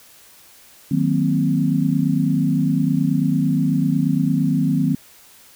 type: chord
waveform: sine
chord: C half-diminished seventh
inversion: first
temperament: equal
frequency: 155.56 / 185 / 233.1 / 261.6 Hz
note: Eb3 / Gb3 / Bb3 / C4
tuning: 0 / 0 / 0 / 0 cents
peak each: -20 / -22 / -23 / -20 dBFS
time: 0.91-4.95 s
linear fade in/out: 5 ms
effects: white hiss -48 dBFS RMS until 5.55 s